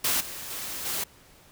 white noise with level steps, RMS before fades -25 / -38 / -35 / -30 dBFS, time 0.04-1.04 s, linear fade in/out 5 ms, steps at 0.2 / 0.5 / 0.85 s, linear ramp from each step 10 ms, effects pink hiss -55 dBFS RMS until 1.51 s

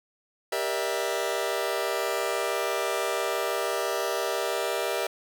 sawtooth chord, E half-diminished seventh, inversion first, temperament just, 395.6 / 474.7 / 593.3 / 659.3 Hz, G4 / Bb4 / D5 / E5, +16 / +31 / +18 / 0 cents, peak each -28 dBFS, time 0.52-5.07 s, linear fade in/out 5 ms, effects none

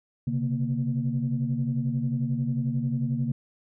sine tone cluster, 129.3 / 140.5 / 233.5 Hz, C3 / C#3 / A#3, -20 / +24 / +3 cents, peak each -28 dBFS, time 0.27-3.32 s, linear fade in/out 5 ms, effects tanh soft clip ceiling -16 dBFS

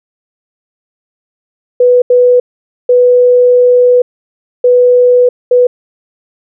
sine tone bursts at uneven times, 493.9 Hz, B4, in tune, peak -3 dBFS, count 5, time 1.8-2.02 / 2.1-2.4 / 2.89-4.02 / 4.64-5.29 / 5.51-5.67 s, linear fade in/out 5 ms, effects none

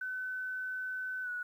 sine tone with pitch glide, 1513 to 1468.2 Hz, F#6 to F#6, +38 to -14 cents, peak -35 dBFS, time 0.01-1.43 s, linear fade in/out 5 ms, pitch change -52 cents, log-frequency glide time 1.23-1.29 s, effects 11-bit

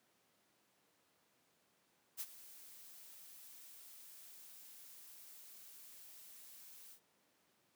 blue noise with ADSR envelope, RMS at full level -41 dBFS, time 2.17-7 s, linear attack 36 ms, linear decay 46 ms, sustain -16 dB, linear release 84 ms, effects pink hiss -75 dBFS RMS until 7.75 s + high-pass 200 Hz 12 dB/octave

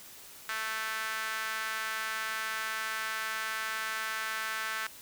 sawtooth tone with high-pass filter, 220 Hz, A3, in tune, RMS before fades -35 dBFS, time 0.49-4.87 s, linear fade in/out 2 ms, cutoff 1500 Hz, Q 2.7, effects white hiss -50 dBFS RMS until 5.01 s

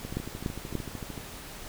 two click trains, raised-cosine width 3 ms, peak -24 / -16 dBFS, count 16 / 3, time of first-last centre 0.05-1.178 / 0.17-0.753 s, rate 13.3 / 3.43 Hz, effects pink hiss -43 dBFS RMS until 1.68 s

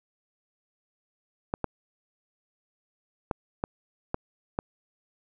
clicks, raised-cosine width 1 ms, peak -13 dBFS, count 6, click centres 1.539 / 1.643 / 3.312 / 3.639 / 4.144 / 4.589 s, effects none

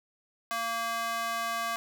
square tone with high-pass filter, 230 Hz, A#3, 23 cents flat, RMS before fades -32 dBFS, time 0.51-1.76 s, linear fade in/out 0 ms, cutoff 980 Hz, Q 2, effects none

